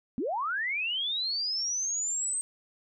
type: linear sweep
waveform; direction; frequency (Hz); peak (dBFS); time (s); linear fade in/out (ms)
sine; up; 210.3 to 8372; -28; 0.18-2.41; 0
effects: none